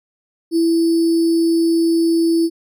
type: tone with sample-and-hold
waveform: sine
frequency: 331.4 Hz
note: E4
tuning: 9 cents sharp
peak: -12 dBFS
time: 0.51-2.5 s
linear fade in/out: 50 ms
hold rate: 4900 Hz
effects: resampled to 32000 Hz